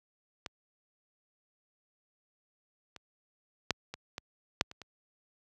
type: clicks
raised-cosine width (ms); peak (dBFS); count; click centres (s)
0.2; -20 / -28 / -10 / -22 / -20 / -6 / -28 / -28; 8; 0.462 / 2.963 / 3.707 / 3.94 / 4.181 / 4.611 / 4.714 / 4.817
effects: high-pass 60 Hz 12 dB/octave